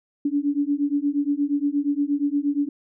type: beating tone pair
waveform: sine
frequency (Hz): 283 / 291.5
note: C#4 / D4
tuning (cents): +36 / -13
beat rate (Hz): 8.5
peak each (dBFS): -23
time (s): 0.25-2.69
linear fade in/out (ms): 5
effects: none